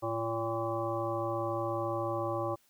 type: harmonic tone with a mistuned harmonic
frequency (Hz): 114.1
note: A#2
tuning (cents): -37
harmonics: 1 / 3 / 5 / 7 / 9 / 10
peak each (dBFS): -39 / -36 / -35 / -39 / -41 / -39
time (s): 0.02-2.56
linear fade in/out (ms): 20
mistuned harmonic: 1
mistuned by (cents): -19
effects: white hiss -68 dBFS RMS until 2.69 s